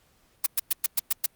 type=noise bursts; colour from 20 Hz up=blue; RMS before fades=-22 dBFS; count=7; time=0.44-1.261 s; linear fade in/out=5 ms; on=23 ms; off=110 ms; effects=pink hiss -64 dBFS RMS until 1.35 s + Opus 48 kbps